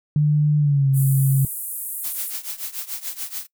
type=tone with pitch glide; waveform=sine; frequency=149.3 to 135.34 Hz; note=D3 to C#3; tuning=+29 to -41 cents; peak=-14 dBFS; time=0.16-1.45 s; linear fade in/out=2 ms; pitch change=-170 cents; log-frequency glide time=0.58-0.9 s
type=band-pass noise; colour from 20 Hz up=white; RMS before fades=-30 dBFS; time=0.93-2.34 s; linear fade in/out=50 ms; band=8700 to 16000 Hz; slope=48 dB/octave
type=noise with tremolo; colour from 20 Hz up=blue; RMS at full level=-27 dBFS; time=2.03-3.47 s; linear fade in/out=20 ms; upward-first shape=triangle; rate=6.9 Hz; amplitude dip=90%
effects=noise-tail reverb RT60 0.1 s tail -22 dB re dry